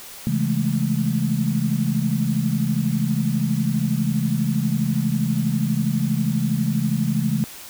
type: chord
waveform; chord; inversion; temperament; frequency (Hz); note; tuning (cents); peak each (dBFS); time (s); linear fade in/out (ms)
sine; A major seventh; first; equal with one note detuned; 135.19 / 164.81 / 207.7 / 220; C#3 / E3 / G#3 / A3; -43 / 0 / 0 / 0; -24 / -24 / -24 / -24; 0.27-7.44; 0
effects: white hiss -39 dBFS RMS until 7.69 s